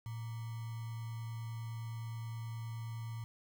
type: tone with sample-and-hold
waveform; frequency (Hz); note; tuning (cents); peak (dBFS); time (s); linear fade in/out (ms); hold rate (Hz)
sine; 113.7; A#2; -43; -39; 0.06-3.24; 0; 1050
effects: none